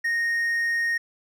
triangle tone, 1858 Hz, A#6, 6 cents flat, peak -20 dBFS, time 0.04-0.98 s, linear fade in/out 10 ms, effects none

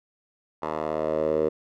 10% pulse tone with band-pass filter sweep, 77.8 Hz, D#2, in tune, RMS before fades -26 dBFS, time 0.62-1.49 s, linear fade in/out 10 ms, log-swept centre 830 to 470 Hz, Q 4.5, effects none

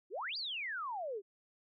sine exponential two-way sweep, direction up then down, 322.2 to 4900 to 375.2 Hz, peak -37 dBFS, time 0.1-1.22 s, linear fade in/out 50 ms, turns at 0.37 s, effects none

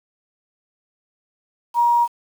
sine tone with quantisation, 949 Hz, A#5, 31 cents sharp, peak -13 dBFS, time 1.74-2.08 s, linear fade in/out 50 ms, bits 7, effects none

